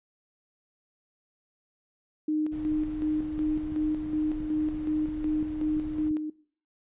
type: tone with tremolo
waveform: sine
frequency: 306.7 Hz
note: D#4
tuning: 25 cents flat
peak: -24 dBFS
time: 2.28-6.3 s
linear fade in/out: 5 ms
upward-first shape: square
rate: 2.7 Hz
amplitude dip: 50%
type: noise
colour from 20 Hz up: brown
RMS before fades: -42 dBFS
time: 2.51-6.1 s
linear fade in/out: 20 ms
type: click train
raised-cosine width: 5 ms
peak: -30 dBFS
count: 9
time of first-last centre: 3.38-6.11 s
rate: 2.93 Hz
effects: noise-tail reverb RT60 0.5 s tail -20 dB re dry + resampled to 8000 Hz